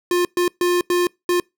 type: tone bursts at uneven times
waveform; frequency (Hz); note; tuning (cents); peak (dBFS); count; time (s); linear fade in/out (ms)
square; 353.9; F4; +23; -16; 5; 0.11-0.25 / 0.37-0.48 / 0.61-0.81 / 0.9-1.07 / 1.29-1.4; 2
effects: noise-tail reverb RT60 0.2 s tail -25 dB re dry